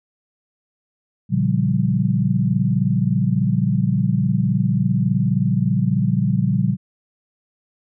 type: chord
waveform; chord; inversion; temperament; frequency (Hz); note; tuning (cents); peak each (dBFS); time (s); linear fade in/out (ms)
sine; G half-diminished seventh; first; just; 117.6 / 141.12 / 176.4 / 196; Bb2 / Db3 / F3 / G3; +16 / +31 / +18 / 0; -21; 1.29-6.77; 50
effects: none